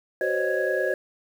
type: tone cluster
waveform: sine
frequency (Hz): 375 / 511 / 541 / 613 / 1663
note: F#4 / C5 / C#5 / D#5 / G#6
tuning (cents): +23 / -41 / -42 / -26 / +2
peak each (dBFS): -28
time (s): 0.21-0.94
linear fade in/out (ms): 2
effects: tanh soft clip ceiling -12 dBFS + 8-bit